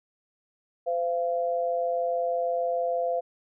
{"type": "tone pair together", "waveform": "sine", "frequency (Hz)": [512.4, 686], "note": ["C5", "F5"], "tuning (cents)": [-36, -31], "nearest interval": "perfect fourth", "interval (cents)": 505, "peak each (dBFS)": -27, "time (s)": [0.86, 3.21], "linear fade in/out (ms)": 20, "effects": []}